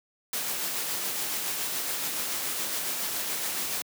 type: noise with tremolo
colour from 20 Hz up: white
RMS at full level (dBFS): -30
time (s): 0.33-3.82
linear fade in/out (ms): 2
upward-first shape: sine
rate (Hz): 7.1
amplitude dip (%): 25
effects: high-pass 150 Hz 12 dB/octave